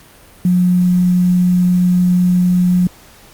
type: tone with quantisation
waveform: sine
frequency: 179.6 Hz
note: F3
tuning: 49 cents sharp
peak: -9 dBFS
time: 0.45-2.87 s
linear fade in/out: 2 ms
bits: 6
effects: pink hiss -43 dBFS RMS until 3.33 s + Opus 48 kbps